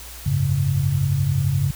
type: chord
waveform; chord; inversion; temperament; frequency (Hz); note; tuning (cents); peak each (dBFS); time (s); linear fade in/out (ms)
sine; F# suspended second; none; just; 92.5 / 104.06 / 138.75; F#2 / G#2 / C#3; 0 / +4 / +2; -24 / -24 / -19; 0.26-1.71; 5
effects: added 60 Hz sine -39 dBFS peak until 1.75 s + white hiss -39 dBFS RMS until 1.75 s